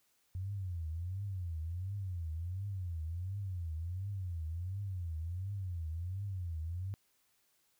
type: tone with vibrato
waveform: sine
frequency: 89.3 Hz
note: F2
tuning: 39 cents sharp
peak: -36 dBFS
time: 0.35-6.94 s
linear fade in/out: 0 ms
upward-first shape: triangle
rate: 1.4 Hz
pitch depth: 240 cents each way
effects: white hiss -74 dBFS RMS until 7.79 s